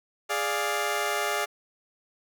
15% pulse chord, D diminished, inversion second, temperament equal, 415.3 / 587.3 / 698.5 Hz, Ab4 / D5 / F5, 0 / 0 / 0 cents, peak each -24 dBFS, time 0.29-1.46 s, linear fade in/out 20 ms, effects none

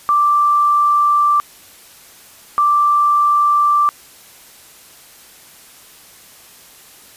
sine tone pair in turn, 1174.7 / 1174.7 Hz, D6 / D6, 0 / 0 cents, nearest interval unison, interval 0 cents, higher neither, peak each -10 dBFS, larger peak neither, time 0.09-1.4 / 2.58-3.89 s, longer neither, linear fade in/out 0 ms, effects white hiss -43 dBFS RMS until 7.16 s + resampled to 32000 Hz

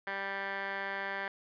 15% pulse tone with band-pass filter, 196.4 Hz, G3, 4 cents sharp, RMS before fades -37 dBFS, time 0.07-1.28 s, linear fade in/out 2 ms, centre 1500 Hz, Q 3.3, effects resampled to 11025 Hz + 11-bit

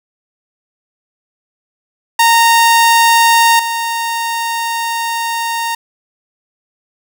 sawtooth tone with level steps, 924 Hz, A#5, 16 cents flat, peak -3 / -12 dBFS, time 2.19-5.75 s, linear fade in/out 5 ms, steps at 3.59 s, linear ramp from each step 5 ms, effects none

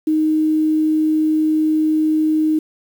sine tone with quantisation, 311.1 Hz, D#4, in tune, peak -13 dBFS, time 0.07-2.59 s, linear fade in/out 5 ms, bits 7, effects none

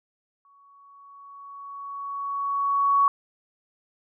sine tone with exponential growth, 1120 Hz, C#6, 18 cents sharp, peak -15 dBFS, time 0.45-3.08 s, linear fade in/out 1 ms, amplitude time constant 570 ms, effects none

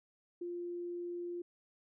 sine tone with ADSR envelope, 349.2 Hz, F4, in tune, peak -36 dBFS, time 0.41-1.42 s, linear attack 8 ms, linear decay 9 ms, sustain -2 dB, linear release 6 ms, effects none

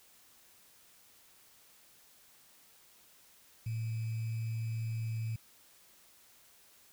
sine tone with sample-and-hold, 112.6 Hz, A2, 40 cents sharp, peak -33 dBFS, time 3.66-5.36 s, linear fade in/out 5 ms, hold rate 2450 Hz, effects white hiss -62 dBFS RMS until 6.92 s

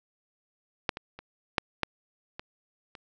clicks, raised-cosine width 0.3 ms, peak -9 / -20 / -26 / -7 / -9 / -21 / -28 dBFS, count 7, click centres 0.892 / 0.971 / 1.19 / 1.582 / 1.833 / 2.395 / 2.952 s, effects resampled to 16000 Hz + 8-bit

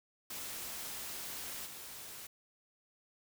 white noise with level steps, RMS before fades -43 / -48 dBFS, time 0.3-2.27 s, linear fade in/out 5 ms, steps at 1.65 s, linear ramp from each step 20 ms, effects none

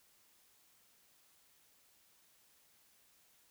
silence, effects white hiss -69 dBFS RMS until 3.5 s

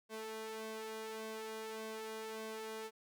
sawtooth tone with flanger, 220 Hz, A3, in tune, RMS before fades -45 dBFS, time 0.09-2.91 s, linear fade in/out 50 ms, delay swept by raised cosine 1.9 to 2.49 ms, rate 1.7 Hz, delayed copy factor +0.8, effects none

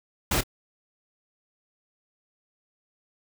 pink noise with echo, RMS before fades -24 dBFS, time 0.31-0.41 s, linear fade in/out 5 ms, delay 26 ms, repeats 1, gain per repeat -15 dB, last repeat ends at 0.436 s, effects none

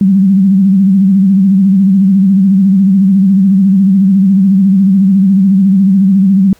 sine tone with vibrato, 193.1 Hz, G3, 26 cents flat, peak -4 dBFS, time 0.01-6.53 s, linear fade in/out 2 ms, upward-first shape sine, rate 14 Hz, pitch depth 76 cents each way, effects pink hiss -47 dBFS RMS until 6.59 s

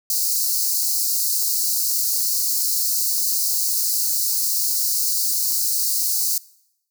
white high-pass noise, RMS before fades -21 dBFS, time 0.1-6.38 s, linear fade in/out 2 ms, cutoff 4200 Hz, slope 96 dB/octave, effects noise-tail reverb RT60 0.8 s tail -22 dB re dry

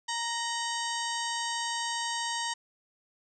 harmonic tone with a mistuned harmonic, 932.3 Hz, A#5, in tune, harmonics 1 / 2 / 3 / 4 / 5 / 6 / 7 / 8 / 9, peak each -34 / -37 / -39 / -40 / -41 / -42 / -42 / -43 / -44 dBFS, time 0.08-2.54 s, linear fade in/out 10 ms, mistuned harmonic 3, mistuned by +130 cents, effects none

